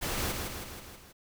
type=noise with echo; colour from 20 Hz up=pink; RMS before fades=-33 dBFS; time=0.01-0.33 s; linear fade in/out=20 ms; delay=160 ms; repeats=5; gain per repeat=-4 dB; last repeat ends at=1.13 s; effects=none